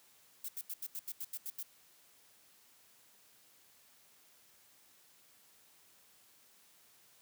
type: noise bursts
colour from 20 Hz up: violet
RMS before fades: -41 dBFS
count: 10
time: 0.44-1.629 s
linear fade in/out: 5 ms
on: 46 ms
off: 81 ms
effects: white hiss -65 dBFS RMS until 7.21 s + high-pass 80 Hz 12 dB/octave